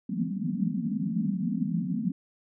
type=band-pass noise; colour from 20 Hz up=pink; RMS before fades=-29 dBFS; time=0.09-2.12 s; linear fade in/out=5 ms; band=160 to 260 Hz; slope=96 dB/octave; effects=none